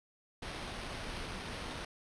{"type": "noise with sample-and-hold", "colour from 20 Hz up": "pink", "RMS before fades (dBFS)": -42, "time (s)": [0.42, 1.85], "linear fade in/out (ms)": 5, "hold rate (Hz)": 7350, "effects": ["resampled to 22050 Hz"]}